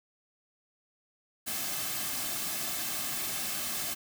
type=noise with comb filter; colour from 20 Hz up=white; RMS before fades=-34 dBFS; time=1.46-3.95 s; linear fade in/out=20 ms; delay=2.1 ms; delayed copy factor=-0.55; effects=none